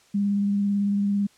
sine tone with vibrato, 201.6 Hz, G3, 49 cents sharp, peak -20 dBFS, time 0.14-1.27 s, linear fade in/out 10 ms, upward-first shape triangle, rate 18 Hz, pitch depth 19 cents each way, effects white hiss -58 dBFS RMS until 1.37 s + low-pass 8000 Hz 12 dB/octave

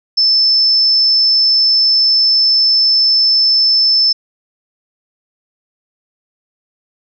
sine tone, 5274 Hz, E8, in tune, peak -8 dBFS, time 0.17-4.13 s, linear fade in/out 10 ms, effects none

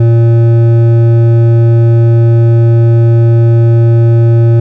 sine tone with hard clipping, 116.1 Hz, A#2, 7 cents flat, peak -5 dBFS, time 0-4.6 s, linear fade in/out 5 ms, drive 9 dB, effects none

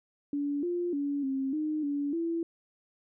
sine tone with pitch steps, 286.8 / 350.4 / 284.6 / 268.3 / 306.9 / 286.3 / 333.8 Hz, D4 / F4 / C#4 / C4 / D#4 / D4 / E4, -41 / +6 / +46 / +44 / -24 / -44 / +22 cents, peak -28 dBFS, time 0.33-2.43 s, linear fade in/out 2 ms, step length 300 ms, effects none

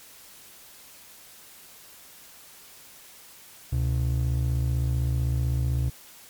triangle ring-modulated tone, 98 Hz, G2, in tune, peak -17 dBFS, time 3.72-5.9 s, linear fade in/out 10 ms, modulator 27.9 Hz, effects white hiss -49 dBFS RMS until 6.29 s + MP3 96 kbps

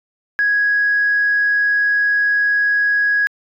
sine tone, 1661.2 Hz, G#6, in tune, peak -12 dBFS, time 0.39-3.27 s, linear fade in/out 0 ms, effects tanh soft clip ceiling -8 dBFS

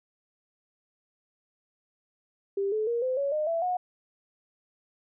sine tone with pitch steps, 395.8 / 431.6 / 470.7 / 513.3 / 559.7 / 610.4 / 665.7 / 725.9 Hz, G4 / A4 / A#4 / C5 / C#5 / D#5 / E5 / F#5, +17 / -33 / +17 / -33 / +17 / -33 / +17 / -33 cents, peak -25 dBFS, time 2.57-3.77 s, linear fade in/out 5 ms, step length 150 ms, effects none

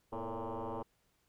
sine tone with frequency modulation, 236.6 Hz, A#3, 26 cents sharp, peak -36 dBFS, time 0.12-0.83 s, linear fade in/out 10 ms, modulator 113 Hz, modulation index 7.3, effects tanh soft clip ceiling -33 dBFS + pink hiss -75 dBFS RMS until 1.28 s

